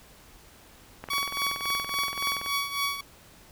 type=click train; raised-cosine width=0.5 ms; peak=-22 dBFS; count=31; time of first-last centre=1.04-2.462 s; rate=21.1 Hz
type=tone with tremolo; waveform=15% pulse; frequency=1127 Hz; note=C#6; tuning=28 cents sharp; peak=-18 dBFS; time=1.1-3.01 s; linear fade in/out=5 ms; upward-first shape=triangle; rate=3.6 Hz; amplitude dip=75%
effects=pink hiss -53 dBFS RMS until 3.51 s